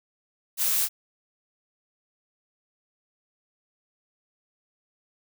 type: noise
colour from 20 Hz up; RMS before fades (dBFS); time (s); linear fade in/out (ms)
blue; -24; 0.57-0.89; 50
effects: none